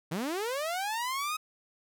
sawtooth linear sweep, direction up, 145.9 to 1274 Hz, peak -27 dBFS, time 0.11-1.37 s, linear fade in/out 10 ms, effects none

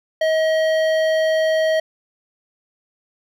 sine tone with hard clipping, 635 Hz, D#5, 35 cents sharp, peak -17 dBFS, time 0.21-1.8 s, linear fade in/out 5 ms, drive 12 dB, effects none

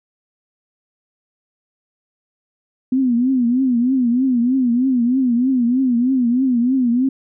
sine tone with vibrato, 250 Hz, B3, 21 cents sharp, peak -13 dBFS, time 2.92-7.09 s, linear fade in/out 5 ms, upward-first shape triangle, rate 3.2 Hz, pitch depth 140 cents each way, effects none

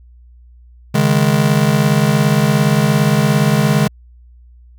square chord, C# suspended second, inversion none, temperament just, 138.59 / 155.92 / 207.9 Hz, C#3 / D#3 / G#3, 0 / +4 / +2 cents, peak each -16 dBFS, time 0.94-3.88 s, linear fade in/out 10 ms, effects added 60 Hz sine -40 dBFS peak until 4.78 s

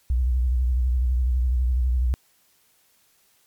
sine tone with vibrato, 62.3 Hz, B1, 16 cents sharp, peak -18 dBFS, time 0.1-2.14 s, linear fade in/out 0 ms, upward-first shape sine, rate 12 Hz, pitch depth 91 cents each way, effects white hiss -62 dBFS RMS until 3.46 s + MP3 96 kbps

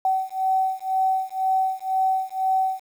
sine beating tone pair, 759 / 761 Hz, F#5 / F#5, +44 / +48 cents, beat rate 2 Hz, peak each -23 dBFS, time 0.05-2.8 s, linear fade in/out 2 ms, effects 8-bit

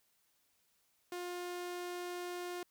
sawtooth tone, 354.8 Hz, F4, 27 cents sharp, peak -36 dBFS, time 1.12-2.63 s, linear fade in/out 2 ms, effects white hiss -75 dBFS RMS until 2.7 s

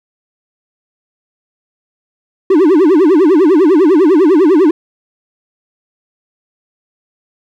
triangle tone with vibrato, 339.9 Hz, F4, 47 cents flat, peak -3 dBFS, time 2.5-4.71 s, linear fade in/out 5 ms, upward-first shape sine, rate 10 Hz, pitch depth 270 cents each way, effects none

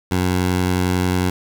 15% pulse tone, 91.1 Hz, F#2, 26 cents flat, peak -10 dBFS, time 0.11-1.3 s, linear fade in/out 5 ms, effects 7-bit

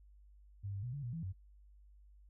sine tone with pitch steps, 99.6 / 98.8 / 123.1 / 142.4 / 120.4 / 164.5 / 93.7 Hz, G2 / G2 / B2 / C#3 / B2 / E3 / F#2, +28 / +14 / -5 / +47 / -44 / -3 / +22 cents, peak -39 dBFS, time 0.63-1.33 s, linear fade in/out 20 ms, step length 100 ms, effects noise-tail reverb RT60 0.1 s tail -19 dB re dry + added 50 Hz sine -58 dBFS peak until 2.29 s

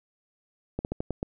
slowing click train, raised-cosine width 2 ms, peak -16 dBFS, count 6, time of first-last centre 0.79-1.229 s, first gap 59 ms, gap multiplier 1.2, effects none

